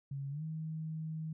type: tone with pitch glide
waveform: sine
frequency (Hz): 138.59 to 158.28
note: C#3 to D#3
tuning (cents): 0 to +30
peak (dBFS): -37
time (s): 0.11-1.33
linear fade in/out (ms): 5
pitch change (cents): +230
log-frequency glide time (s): 0.3-0.43
effects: none